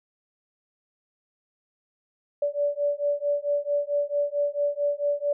sine beating tone pair, 576 / 580.5 Hz, D5 / D5, -34 / -20 cents, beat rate 4.5 Hz, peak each -26 dBFS, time 2.42-5.33 s, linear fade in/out 5 ms, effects none

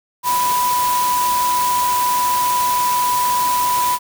sine tone in noise, 987.8 Hz, B5, in tune, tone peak -15 dBFS, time 0.23-3.99 s, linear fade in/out 50 ms, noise white, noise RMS -24 dBFS, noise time 0.23-3.99 s, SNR +6 dB, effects none

